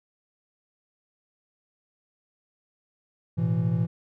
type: chord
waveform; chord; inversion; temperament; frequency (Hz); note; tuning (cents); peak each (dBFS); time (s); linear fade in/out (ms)
triangle; A suspended second; none; equal with one note detuned; 110 / 123.47 / 166.34; A2 / B2 / E3; 0 / 0 / +16; -25 / -26 / -23; 3.37-3.87; 20
effects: none